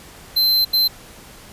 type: tone bursts at uneven times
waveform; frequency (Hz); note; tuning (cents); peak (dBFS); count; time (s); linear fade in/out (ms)
square; 4100; C8; -36; -14; 2; 0.36-0.65 / 0.73-0.88; 10
effects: pink hiss -42 dBFS RMS until 1.52 s + resampled to 32000 Hz